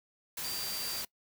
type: tone in noise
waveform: sine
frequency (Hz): 4699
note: D8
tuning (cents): 0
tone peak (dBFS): -38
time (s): 0.44-1.02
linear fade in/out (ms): 5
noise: white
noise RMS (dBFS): -38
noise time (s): 0.37-1.05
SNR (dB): -3
effects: noise-tail reverb RT60 0.1 s tail -22 dB re dry